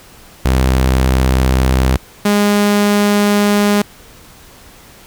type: tone pair in turn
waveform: sawtooth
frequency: 64.7 / 205.4 Hz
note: C2 / G#3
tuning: -19 / -19 cents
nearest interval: octave + minor sixth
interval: 2000 cents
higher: second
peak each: -6 dBFS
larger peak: neither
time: 0.45-1.97 / 2.25-3.82 s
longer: second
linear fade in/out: 5 ms
effects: pink hiss -41 dBFS RMS until 5.06 s